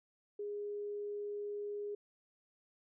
sine tone, 411.9 Hz, G#4, 14 cents flat, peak -38 dBFS, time 0.39-1.95 s, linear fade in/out 5 ms, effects none

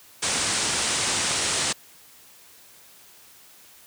white low-pass noise, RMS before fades -25 dBFS, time 0.22-1.73 s, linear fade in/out 10 ms, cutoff 9400 Hz, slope 96 dB/octave, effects white hiss -51 dBFS RMS until 3.86 s + high-pass 60 Hz 12 dB/octave

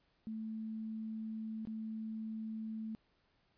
sine tone with dropouts, 220 Hz, A3, in tune, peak -39 dBFS, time 0.27-2.95 s, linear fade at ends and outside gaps 0 ms, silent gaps 1.652-1.672 s, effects pink hiss -75 dBFS RMS until 3.57 s + resampled to 11025 Hz

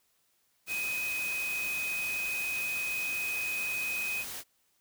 sine tone in noise, 2512 Hz, D#7, 16 cents sharp, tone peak -31 dBFS, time 0.67-4.25 s, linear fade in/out 50 ms, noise white, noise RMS -40 dBFS, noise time 0.66-4.44 s, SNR +6 dB, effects white hiss -72 dBFS RMS until 4.8 s

